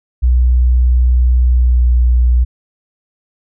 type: tone with pitch glide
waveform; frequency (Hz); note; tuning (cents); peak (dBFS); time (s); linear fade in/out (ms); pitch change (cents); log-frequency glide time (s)
sine; 61.74 to 60.82; B1 to B1; 0 to -26; -7; 0.22-2.45; 20; -26; 1.5-1.88
effects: none